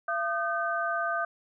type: tone cluster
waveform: sine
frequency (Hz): 679 / 1222 / 1539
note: F5 / D#6 / G6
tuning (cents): -49 / -32 / -32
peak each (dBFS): -31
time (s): 0.08-1.25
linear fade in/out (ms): 5
effects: none